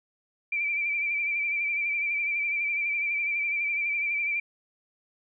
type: tone with vibrato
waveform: sine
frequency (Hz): 2340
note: D7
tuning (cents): -7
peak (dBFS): -25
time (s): 0.52-4.4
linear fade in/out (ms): 5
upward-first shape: sine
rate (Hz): 12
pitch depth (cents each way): 42
effects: none